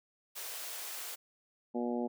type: high-pass noise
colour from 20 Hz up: white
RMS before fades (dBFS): -42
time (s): 0.35-1.16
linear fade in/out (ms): 20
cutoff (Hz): 410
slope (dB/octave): 24
type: harmonic tone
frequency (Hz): 120.5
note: B2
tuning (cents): -42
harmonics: 2 / 3 / 4 / 5 / 6 / 7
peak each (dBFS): -34 / -38 / -40 / -42 / -44 / -45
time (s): 1.74-2.08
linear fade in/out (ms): 20
effects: none